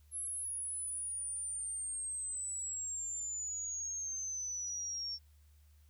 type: exponential sweep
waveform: sine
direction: down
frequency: 11030 to 5450 Hz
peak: -37 dBFS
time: 0.11-5.19 s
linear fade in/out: 50 ms
effects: added 74 Hz sine -60 dBFS peak until 5.89 s + white hiss -74 dBFS RMS until 5.89 s